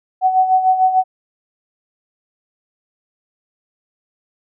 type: tone with tremolo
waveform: sine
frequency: 749 Hz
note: F#5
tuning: 21 cents sharp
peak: -8 dBFS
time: 0.21-1.04 s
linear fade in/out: 50 ms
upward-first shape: sine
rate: 6.7 Hz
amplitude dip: 65%
effects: none